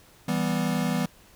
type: chord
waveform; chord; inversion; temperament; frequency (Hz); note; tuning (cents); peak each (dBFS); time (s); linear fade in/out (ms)
square; E minor; none; equal; 164.81 / 196 / 246.9; E3 / G3 / B3; 0 / 0 / 0; -29; 0.28-1.06; 5
effects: pink hiss -55 dBFS RMS until 1.35 s